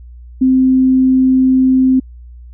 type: tone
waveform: sine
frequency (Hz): 260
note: C4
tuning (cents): -11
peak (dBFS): -7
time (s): 0.41-2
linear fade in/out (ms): 10
effects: added 60 Hz sine -32 dBFS peak until 2.53 s